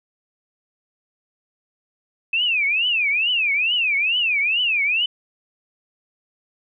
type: tone with vibrato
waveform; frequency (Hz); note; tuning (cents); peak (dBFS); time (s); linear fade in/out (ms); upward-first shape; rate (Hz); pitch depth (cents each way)
sine; 2569; E7; -45; -17; 2.33-5.06; 5; triangle; 2.3; 290
effects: none